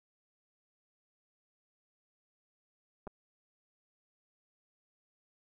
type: clicks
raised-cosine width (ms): 1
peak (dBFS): -30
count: 2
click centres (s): 3.07 / 3.075
effects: none